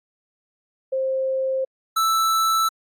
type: tone pair in turn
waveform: sine / square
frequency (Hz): 528 / 1319.8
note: C5 / E6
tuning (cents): +16 / +2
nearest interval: octave + major third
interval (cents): 1586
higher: second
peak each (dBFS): -20 / -18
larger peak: second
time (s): 0.92-1.65 / 1.96-2.69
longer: neither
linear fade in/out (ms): 10
effects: AAC 64 kbps